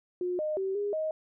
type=tone with pitch steps; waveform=sine; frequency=359.1 / 613 / 384.2 / 409 / 627 Hz; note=F4 / D#5 / G4 / G#4 / D#5; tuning=+48 / -26 / -35 / -26 / +13 cents; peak=-28 dBFS; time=0.21-1.11 s; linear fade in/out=2 ms; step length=180 ms; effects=none